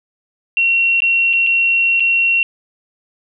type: tone with dropouts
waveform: sine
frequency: 2733 Hz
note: F7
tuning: 38 cents flat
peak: -11 dBFS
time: 0.57-2.43 s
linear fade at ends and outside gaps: 1 ms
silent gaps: 1.004-1.02 / 1.331-1.334 / 1.466-1.47 / 1.998-2.004 s
effects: none